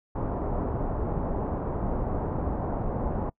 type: low-pass noise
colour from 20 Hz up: pink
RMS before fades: -29 dBFS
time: 0.15-3.3 s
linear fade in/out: 10 ms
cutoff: 950 Hz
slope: 24 dB/octave
effects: noise-tail reverb RT60 0.1 s tail -24 dB re dry